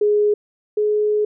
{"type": "tone pair in turn", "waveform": "sine", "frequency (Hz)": [417, 421.6], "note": ["G#4", "G#4"], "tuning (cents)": [7, 26], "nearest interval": "unison", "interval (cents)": 19, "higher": "second", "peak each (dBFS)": [-13, -15], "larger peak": "first", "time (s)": [[0.01, 0.34], [0.77, 1.25]], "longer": "second", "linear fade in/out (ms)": 5, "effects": []}